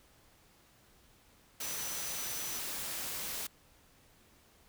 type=tone in noise; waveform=sine; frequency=5960 Hz; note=F#8; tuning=12 cents sharp; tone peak=-43 dBFS; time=1.61-2.59 s; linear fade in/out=5 ms; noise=white; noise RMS=-39 dBFS; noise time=1.6-3.47 s; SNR=-7 dB; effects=pink hiss -64 dBFS RMS until 4.68 s